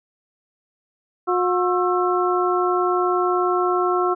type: harmonic tone with a mistuned harmonic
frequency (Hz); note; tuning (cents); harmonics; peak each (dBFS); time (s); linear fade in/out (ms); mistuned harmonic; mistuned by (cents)
360.6; F#4; -45; 1 / 2 / 3 / 4; -20 / -24 / -24 / -24; 1.27-4.15; 20; 4; -140
effects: none